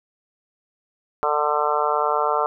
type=harmonic tone; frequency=149 Hz; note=D3; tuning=25 cents sharp; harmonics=3 / 4 / 5 / 6 / 7 / 8 / 9; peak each=-26 / -26 / -26 / -26 / -26 / -26 / -26 dBFS; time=1.23-2.46 s; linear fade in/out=0 ms; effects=none